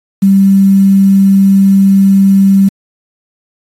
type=tone with quantisation; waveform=sine; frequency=195.2 Hz; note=G3; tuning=7 cents flat; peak=-3 dBFS; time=0.22-2.69 s; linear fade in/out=10 ms; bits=5; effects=AAC 48 kbps